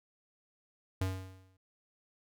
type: tone with exponential decay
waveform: square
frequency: 94.1 Hz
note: F#2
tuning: 30 cents sharp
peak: -29 dBFS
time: 1.01-1.57 s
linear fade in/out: 5 ms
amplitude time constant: 120 ms
effects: none